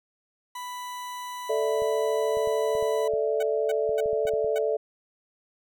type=tone; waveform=40% pulse; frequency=990 Hz; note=B5; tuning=4 cents sharp; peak=-33 dBFS; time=0.55-3.08 s; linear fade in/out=5 ms
type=chord; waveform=sine; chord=A suspended fourth; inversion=none; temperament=just; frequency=440 / 586.7 / 660 Hz; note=A4 / D5 / E5; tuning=0 / -2 / +2 cents; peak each=-25 / -28 / -30 dBFS; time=1.49-4.77 s; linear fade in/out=10 ms
type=clicks; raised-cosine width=5 ms; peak=-33 dBFS; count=12; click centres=1.821 / 2.371 / 2.474 / 2.752 / 2.826 / 3.137 / 3.893 / 4.059 / 4.131 / 4.253 / 4.337 / 4.445 s
type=tone bursts; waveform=15% pulse; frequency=749 Hz; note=F#5; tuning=21 cents sharp; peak=-27 dBFS; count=5; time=3.4-4.585 s; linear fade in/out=5 ms; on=29 ms; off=260 ms
effects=none